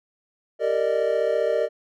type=chord; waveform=triangle; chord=Eb major seventh; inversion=first; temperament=equal with one note detuned; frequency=392 / 460 / 587.3 / 622.3 Hz; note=G4 / Bb4 / D5 / Eb5; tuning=0 / -23 / 0 / 0 cents; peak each=-28 / -22 / -23 / -23 dBFS; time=0.59-1.69 s; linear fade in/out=50 ms; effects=none